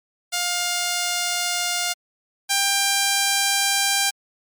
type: tone pair in turn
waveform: 5% pulse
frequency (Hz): 707 / 793.6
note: F5 / G5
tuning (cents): +21 / +21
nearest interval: major second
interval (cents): 200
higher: second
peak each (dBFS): -10 / -6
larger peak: second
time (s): 0.32-1.94 / 2.49-4.11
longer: neither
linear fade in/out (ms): 20
effects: MP3 96 kbps